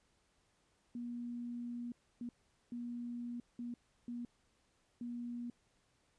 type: tone bursts at uneven times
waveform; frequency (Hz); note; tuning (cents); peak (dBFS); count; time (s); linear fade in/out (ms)
sine; 239.7; A#3; +48; -40; 6; 0.95-1.92 / 2.21-2.29 / 2.72-3.4 / 3.59-3.74 / 4.08-4.25 / 5.01-5.5; 2
effects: pink hiss -75 dBFS RMS until 6.18 s + resampled to 22050 Hz